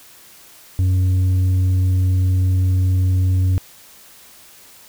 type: tone with tanh clipping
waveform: sine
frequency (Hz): 92.5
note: F#2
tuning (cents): 0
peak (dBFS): -14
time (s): 0.79-3.58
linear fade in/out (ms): 0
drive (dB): 4
effects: white hiss -45 dBFS RMS until 4.88 s